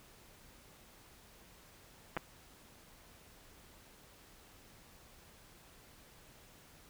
clicks, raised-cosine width 0.5 ms, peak -21 dBFS, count 2, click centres 2.167 / 2.173 s, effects pink hiss -60 dBFS RMS until 6.89 s

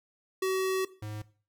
square tone pair in turn, 378.2 / 106.13 Hz, F#4 / G#2, +38 / +38 cents, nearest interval octave + minor seventh, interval 2200 cents, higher first, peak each -27 / -37 dBFS, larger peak first, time 0.42-0.85 / 1.02-1.22 s, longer first, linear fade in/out 5 ms, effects noise-tail reverb RT60 0.4 s tail -17 dB re dry

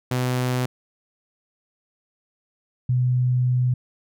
sawtooth / sine tone pair in turn, 126.1 / 125.37 Hz, B2 / B2, +36 / +26 cents, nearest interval unison, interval 10 cents, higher first, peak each -17 dBFS, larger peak neither, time 0.11-0.66 / 2.89-3.74 s, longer second, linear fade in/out 5 ms, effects none

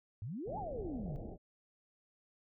sine exponential two-way sweep, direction up then down, 94 to 883 to 131.1 Hz, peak -39 dBFS, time 0.22-1.16 s, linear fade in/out 0 ms, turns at 0.58 s
pink low-pass noise, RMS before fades -45 dBFS, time 0.45-1.38 s, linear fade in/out 50 ms, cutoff 760 Hz, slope 96 dB/octave
effects none

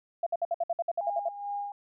sine tone bursts, 680 Hz, F5, 46 cents flat, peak -25 dBFS, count 12, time 0.23-1.288 s, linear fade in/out 5 ms, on 35 ms, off 58 ms
sine tone with tremolo, 812 Hz, G#5, 39 cents flat, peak -30 dBFS, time 1.01-1.72 s, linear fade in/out 2 ms, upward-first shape sine, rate 2.3 Hz, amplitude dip 65%
effects none

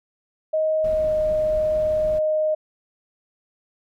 sine tone with pitch glide, 627 to 619.1 Hz, D#5 to D#5, +13 to -9 cents, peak -18 dBFS, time 0.53-2.55 s, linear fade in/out 10 ms, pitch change -22 cents, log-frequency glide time 0.91-1.12 s
brown noise, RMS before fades -35 dBFS, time 0.84-2.19 s, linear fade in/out 5 ms
effects none

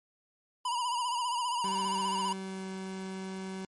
square tone with vibrato, 971 Hz, B5, 30 cents flat, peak -30 dBFS, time 0.65-2.33 s, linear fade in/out 5 ms, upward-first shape sine, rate 15 Hz, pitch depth 71 cents each way
30% pulse tone with pitch glide, 192.7 to 189.94 Hz, G3 to F#3, -29 to +46 cents, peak -34 dBFS, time 1.64-3.65 s, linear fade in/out 2 ms, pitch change -25 cents, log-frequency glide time 2.02-2.66 s
effects MP3 48 kbps

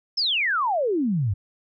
sine exponential sweep, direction down, 5400 to 90.6 Hz, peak -20 dBFS, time 0.17-1.34 s, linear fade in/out 10 ms, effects none

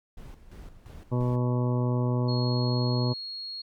brown noise with tremolo, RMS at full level -42 dBFS, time 0.17-1.36 s, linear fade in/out 5 ms, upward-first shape square, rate 2.9 Hz, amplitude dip 65%
harmonic tone, 123.47 Hz, B2, in tune, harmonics 1 / 2 / 3 / 4 / 5 / 7 / 8 / 9, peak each -24 / -30 / -34 / -36 / -38 / -41 / -42 / -43 dBFS, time 1.11-3.14 s, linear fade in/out 20 ms
sine tone, 4300 Hz, C8, 47 cents sharp, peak -34 dBFS, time 2.28-3.62 s, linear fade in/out 10 ms
effects MP3 96 kbps

